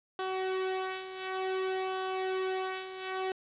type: tone with flanger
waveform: sawtooth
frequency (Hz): 376.8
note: F#4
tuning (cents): +32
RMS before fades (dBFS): -34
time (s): 0.19-3.32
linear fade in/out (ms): 2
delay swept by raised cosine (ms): 0.44 to 2.64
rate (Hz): 0.55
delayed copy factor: -0.6
effects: resampled to 8000 Hz + 9-bit